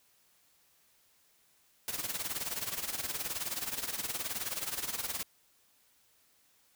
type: noise with tremolo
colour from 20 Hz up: white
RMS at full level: -34 dBFS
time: 1.88-5.23 s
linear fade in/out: 0 ms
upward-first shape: sine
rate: 19 Hz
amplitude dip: 75%
effects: white hiss -68 dBFS RMS until 6.75 s